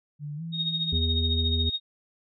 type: tone with pitch glide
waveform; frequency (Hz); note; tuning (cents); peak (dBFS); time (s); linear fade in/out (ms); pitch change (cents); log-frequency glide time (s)
sine; 147.3 to 165.34; D3 to E3; +6 to +6; -32; 0.19-1; 50; +200; 0.36-0.42
type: tone with tremolo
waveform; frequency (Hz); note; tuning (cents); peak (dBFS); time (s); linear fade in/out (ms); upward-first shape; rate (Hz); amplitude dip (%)
sine; 3729; A#7; 0; -23; 0.52-1.8; 50; triangle; 14; 75
type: harmonic tone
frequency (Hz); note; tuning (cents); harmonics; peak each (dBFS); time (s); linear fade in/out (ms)
81.3; E2; -23; 1 / 3 / 5; -24 / -34 / -38; 0.92-1.7; 10
effects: none